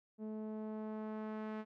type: tone with low-pass filter sweep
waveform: sawtooth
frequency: 216.1 Hz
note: A3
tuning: 31 cents flat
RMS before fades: -43 dBFS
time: 0.18-1.65 s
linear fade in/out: 50 ms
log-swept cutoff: 460 to 1900 Hz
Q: 0.87
effects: none